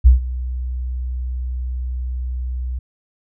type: tone with ADSR envelope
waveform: sine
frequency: 62.5 Hz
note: B1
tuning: 21 cents sharp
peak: -3 dBFS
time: 0.04-2.79 s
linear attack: 25 ms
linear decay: 130 ms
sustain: -18 dB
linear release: 6 ms
effects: none